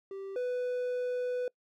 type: tone pair in turn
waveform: triangle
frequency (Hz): 390 / 496.4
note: G4 / B4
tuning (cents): -9 / +9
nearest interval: major third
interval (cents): 418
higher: second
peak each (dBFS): -36 / -28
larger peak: second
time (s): 0.11-0.36 / 0.36-1.48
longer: second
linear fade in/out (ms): 2
effects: noise-tail reverb RT60 0.1 s tail -25 dB re dry